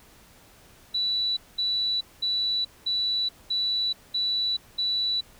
sine tone bursts, 3951 Hz, B7, in tune, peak -23 dBFS, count 7, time 0.94-5.21 s, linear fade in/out 10 ms, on 430 ms, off 210 ms, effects pink hiss -54 dBFS RMS until 5.39 s

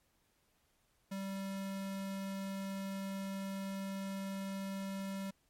square tone, 194.6 Hz, G3, 12 cents flat, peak -39 dBFS, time 1.11-5.31 s, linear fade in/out 10 ms, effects pink hiss -75 dBFS RMS until 5.49 s + MP3 64 kbps

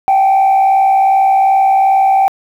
sine tone with frequency modulation, 777 Hz, G5, 16 cents flat, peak -5 dBFS, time 0.08-2.28 s, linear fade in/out 0 ms, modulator 62.6 Hz, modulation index 0.42, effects tanh soft clip ceiling -5 dBFS + 7-bit

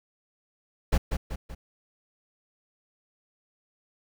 brown noise with echo, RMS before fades -21 dBFS, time 0.92-0.98 s, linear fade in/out 10 ms, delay 190 ms, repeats 3, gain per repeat -6 dB, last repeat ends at 1.55 s, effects none

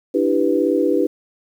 sine chord, E minor seventh, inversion third, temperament equal, 293.7 / 329.6 / 392 / 493.9 Hz, D4 / E4 / G4 / B4, 0 / 0 / 0 / 0 cents, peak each -20 dBFS, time 0.14-1.07 s, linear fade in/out 10 ms, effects 8-bit

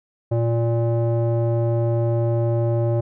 square tone with low-pass filter, 116.54 Hz, A#2, in tune, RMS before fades -20 dBFS, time 0.31-3.01 s, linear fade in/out 10 ms, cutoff 590 Hz, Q 2.3, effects none

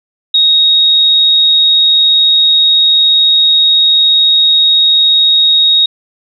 sine tone, 3759 Hz, A#7, 14 cents sharp, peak -5 dBFS, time 0.34-5.86 s, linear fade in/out 5 ms, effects none

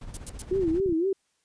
brown noise with tremolo, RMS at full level -38 dBFS, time 0.01-0.8 s, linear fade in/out 5 ms, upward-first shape sine, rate 15 Hz, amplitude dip 55%
violet noise bursts, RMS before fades -32 dBFS, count 3, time 0.14-0.42 s, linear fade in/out 2 ms, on 30 ms, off 95 ms
sine tone with vibrato, 353.7 Hz, F4, 22 cents sharp, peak -22 dBFS, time 0.51-1.13 s, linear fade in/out 5 ms, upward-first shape sine, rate 3.9 Hz, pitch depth 180 cents each way
clicks, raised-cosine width 5 ms, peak -25 dBFS, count 11, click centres 0.527 / 0.558 / 0.595 / 0.636 / 0.679 / 0.712 / 0.744 / 0.8 / 0.861 / 0.893 / 0.925 s
effects white hiss -72 dBFS RMS until 1.44 s + resampled to 22050 Hz

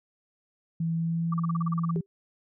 sine tone with pitch glide, 164.81 to 166.92 Hz, E3 to E3, 0 to +22 cents, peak -25 dBFS, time 0.8-2.01 s, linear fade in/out 5 ms, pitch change +22 cents, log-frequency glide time 0.94-1.24 s
sine tone bursts, 1165 Hz, D6, 14 cents flat, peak -29 dBFS, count 11, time 1.32-1.91 s, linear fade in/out 5 ms, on 20 ms, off 37 ms
sine tone with exponential decay, 394.6 Hz, G4, 11 cents sharp, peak -27 dBFS, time 1.96-2.06 s, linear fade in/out 0 ms, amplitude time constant 21 ms
effects none

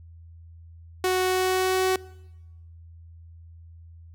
sawtooth tone with pitch glide, 370 to 374.9 Hz, F#4 to F#4, 0 to +23 cents, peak -17 dBFS, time 1.04-1.96 s, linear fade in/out 2 ms, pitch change +23 cents, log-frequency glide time 1.21-1.84 s, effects noise-tail reverb RT60 1.0 s tail -22 dB re dry + added 83 Hz sine -44 dBFS peak until 4.14 s

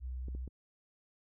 sine tone, 63.1 Hz, B1, 38 cents sharp, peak -37 dBFS, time 0-0.49 s, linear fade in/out 50 ms
clicks, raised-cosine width 3 ms, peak -34 dBFS, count 3, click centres 0.284 / 0.35 / 0.477 s
effects none

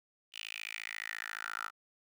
10% pulse tone with high-pass filter sweep, 54.4 Hz, A1, 19 cents flat, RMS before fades -42 dBFS, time 0.32-1.71 s, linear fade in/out 50 ms, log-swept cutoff 2900 to 1300 Hz, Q 5.9, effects none

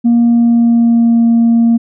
sine tone with pitch glide, 235.7 to 231.9 Hz, A#3 to A#3, +19 to -9 cents, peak -4 dBFS, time 0.04-1.78 s, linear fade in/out 20 ms, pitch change -28 cents, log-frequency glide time 0.22-1.25 s, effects tanh soft clip ceiling -4 dBFS

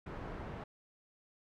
pink low-pass noise, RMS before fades -44 dBFS, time 0.06-0.64 s, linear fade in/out 5 ms, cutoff 1400 Hz, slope 12 dB/octave, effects none

